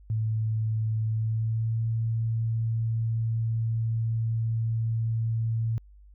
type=tone with pitch glide; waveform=sine; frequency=110 to 113.16 Hz; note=A2 to A2; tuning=0 to +49 cents; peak=-24 dBFS; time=0.1-5.78 s; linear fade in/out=0 ms; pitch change=+49 cents; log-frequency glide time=1.05-1.8 s; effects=added 50 Hz sine -49 dBFS peak until 6.14 s